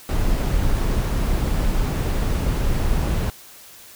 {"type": "noise", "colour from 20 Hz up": "brown", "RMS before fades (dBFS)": -20, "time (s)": [0.09, 3.3], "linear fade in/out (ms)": 0, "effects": ["white hiss -44 dBFS RMS until 3.95 s"]}